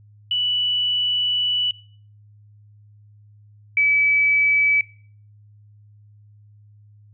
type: tone pair in turn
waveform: sine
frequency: 2960 / 2294 Hz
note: F#7 / D7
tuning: 0 / -41 cents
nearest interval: major third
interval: 441 cents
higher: first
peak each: -18 / -14 dBFS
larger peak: second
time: 0.31-1.71 / 3.77-4.81 s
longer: first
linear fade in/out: 2 ms
effects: noise-tail reverb RT60 0.5 s tail -20 dB re dry + added 104 Hz sine -47 dBFS peak until 7.13 s